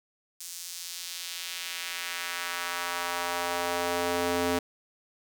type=tone with high-pass filter sweep; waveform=square; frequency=87.3 Hz; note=F2; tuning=in tune; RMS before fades=-32 dBFS; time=0.4-4.59 s; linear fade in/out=5 ms; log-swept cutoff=6700 to 320 Hz; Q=1.1; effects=none